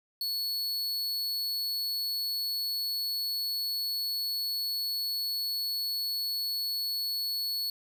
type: tone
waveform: 45% pulse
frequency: 4400 Hz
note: C#8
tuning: 14 cents flat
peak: -29 dBFS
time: 0.21-7.7 s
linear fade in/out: 2 ms
effects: none